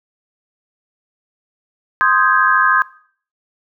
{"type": "chord", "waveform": "sine", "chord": "Ab major seventh", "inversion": "first", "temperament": "equal", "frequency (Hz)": [1046.5, 1244.5, 1568, 1661.2], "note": ["C6", "Eb6", "G6", "Ab6"], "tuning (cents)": [0, 0, 0, 0], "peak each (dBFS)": -16, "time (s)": [2.01, 2.82], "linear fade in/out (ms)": 0, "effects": ["noise-tail reverb RT60 0.5 s tail -19 dB re dry"]}